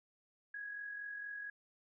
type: tone with amplitude modulation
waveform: sine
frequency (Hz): 1661.2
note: G#6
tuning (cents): 0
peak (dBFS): -40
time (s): 0.54-1.5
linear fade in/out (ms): 5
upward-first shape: sine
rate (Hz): 44.3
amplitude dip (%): 45
effects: none